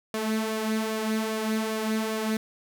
sawtooth tone with flanger, 219.1 Hz, A3, 7 cents flat, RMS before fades -28 dBFS, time 0.14-2.37 s, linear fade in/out 2 ms, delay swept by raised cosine 1.7 to 4.1 ms, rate 2.5 Hz, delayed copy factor +0.55, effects none

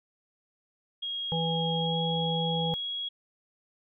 sine tone with pitch glide, 3276 to 3316 Hz, G#7 to G#7, -24 to -3 cents, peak -31 dBFS, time 1.02-3.09 s, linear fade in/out 10 ms, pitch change +21 cents, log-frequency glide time 1.76-1.99 s
harmonic tone, 164.81 Hz, E3, in tune, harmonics 1 / 3 / 5, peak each -29 / -33 / -34 dBFS, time 1.32-2.74 s, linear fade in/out 0 ms
effects none

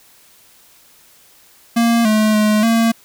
square tone with pitch steps, 232.7 / 215.3 / 212.6 / 228.3 Hz, A#3 / A3 / G#3 / A#3, -3 / -37 / +41 / -36 cents, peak -12 dBFS, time 1.76-2.92 s, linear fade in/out 10 ms, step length 290 ms, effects white hiss -49 dBFS RMS until 3.04 s

